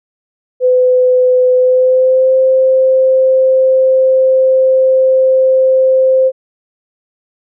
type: tone with pitch glide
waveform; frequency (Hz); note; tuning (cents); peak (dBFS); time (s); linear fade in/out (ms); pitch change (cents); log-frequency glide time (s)
sine; 505 to 522.8; B4 to C5; +39 to -1; -6; 0.6-6.32; 50; +60; 1.55-2.35
effects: none